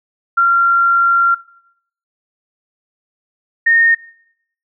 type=tone pair in turn; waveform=sine; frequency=1378 / 1839.4 Hz; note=F6 / A#6; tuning=-24 / -24 cents; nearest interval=perfect fourth; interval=500 cents; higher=second; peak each=-8 dBFS; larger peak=neither; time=0.37-1.35 / 3.66-3.95 s; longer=first; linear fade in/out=10 ms; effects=noise-tail reverb RT60 0.7 s tail -20 dB re dry